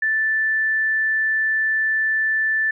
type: tone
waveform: sine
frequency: 1760 Hz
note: A6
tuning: in tune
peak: -17 dBFS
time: 0.02-2.71 s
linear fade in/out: 5 ms
effects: none